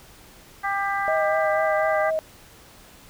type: harmonic tone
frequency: 397.1 Hz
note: G4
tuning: 22 cents sharp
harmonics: 2 / 3 / 4 / 5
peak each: -26 / -28 / -29 / -30 dBFS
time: 0.63-2.11 s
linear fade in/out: 20 ms
type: tone with vibrato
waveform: sine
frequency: 628 Hz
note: D#5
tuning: 16 cents sharp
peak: -21 dBFS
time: 1.08-2.19 s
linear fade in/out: 0 ms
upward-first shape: triangle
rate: 4.1 Hz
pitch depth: 31 cents each way
effects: pink hiss -49 dBFS RMS until 3.09 s